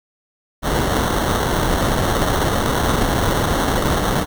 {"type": "noise with sample-and-hold", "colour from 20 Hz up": "pink", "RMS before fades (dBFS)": -18, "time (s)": [0.62, 4.26], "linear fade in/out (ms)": 50, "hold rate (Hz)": 2450, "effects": []}